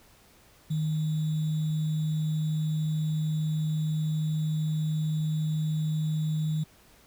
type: tone with sample-and-hold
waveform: sine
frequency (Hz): 155.56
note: D#3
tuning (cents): 0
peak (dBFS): -25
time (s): 0.7-6.64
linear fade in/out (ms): 10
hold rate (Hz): 3675
effects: pink hiss -58 dBFS RMS until 7.06 s